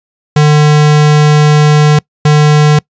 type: tone pair in turn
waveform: square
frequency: 150 / 150 Hz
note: D3 / D3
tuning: +37 / +37 cents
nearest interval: unison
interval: 0 cents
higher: neither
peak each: -4 dBFS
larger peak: neither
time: 0.36-1.99 / 2.25-2.79 s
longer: first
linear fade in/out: 5 ms
effects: noise-tail reverb RT60 0.1 s tail -25 dB re dry + resampled to 16000 Hz